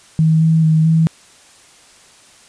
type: tone with pitch steps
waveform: sine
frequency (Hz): 159.2 / 161.1 / 158.1 / 161.7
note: D#3 / E3 / D#3 / E3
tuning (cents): +40 / -39 / +28 / -33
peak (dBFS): -9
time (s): 0.19-1.07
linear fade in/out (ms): 0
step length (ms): 220
effects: white hiss -46 dBFS RMS until 2.48 s + resampled to 22050 Hz